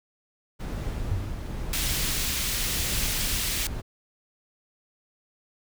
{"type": "noise with tremolo", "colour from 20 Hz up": "brown", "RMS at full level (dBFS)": -30, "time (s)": [0.59, 3.82], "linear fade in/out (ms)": 20, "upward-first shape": "triangle", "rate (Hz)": 0.95, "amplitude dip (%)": 35}
{"type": "tone with exponential decay", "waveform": "sine", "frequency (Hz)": 95.2, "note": "F#2", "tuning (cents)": 50, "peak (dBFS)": -21, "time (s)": [1.11, 1.46], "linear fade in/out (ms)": 5, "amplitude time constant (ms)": 75}
{"type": "high-pass noise", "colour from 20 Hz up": "pink", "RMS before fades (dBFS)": -29, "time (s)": [1.73, 3.67], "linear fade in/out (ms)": 2, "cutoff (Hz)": 2400, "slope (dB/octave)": 12}
{"effects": []}